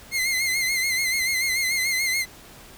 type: tone with vibrato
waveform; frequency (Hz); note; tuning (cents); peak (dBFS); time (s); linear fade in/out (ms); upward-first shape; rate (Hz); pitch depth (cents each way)
sawtooth; 2093; C7; 0; -18; 0.11-2.26; 50; sine; 6.9; 58
effects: pink hiss -46 dBFS RMS until 2.77 s